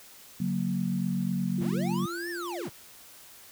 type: chord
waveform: sine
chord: F# major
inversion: second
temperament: equal with one note detuned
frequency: 141.5 / 185 / 233.1 Hz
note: C#3 / F#3 / A#3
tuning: +36 / 0 / 0 cents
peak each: -34 / -28 / -32 dBFS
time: 0.4-2.06 s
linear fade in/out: 5 ms
type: tone with pitch glide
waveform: sine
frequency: 343 to 347.8 Hz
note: F4 to F4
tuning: -31 to -7 cents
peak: -35 dBFS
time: 1.58-2.68 s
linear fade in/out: 5 ms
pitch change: +24 cents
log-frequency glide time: 2.18-2.44 s
type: linear two-way sweep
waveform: square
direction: up then down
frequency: 70.2 to 1830 to 70.2 Hz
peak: -36 dBFS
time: 1.6-2.7 s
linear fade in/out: 20 ms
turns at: 2.3 s
effects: white hiss -51 dBFS RMS until 3.51 s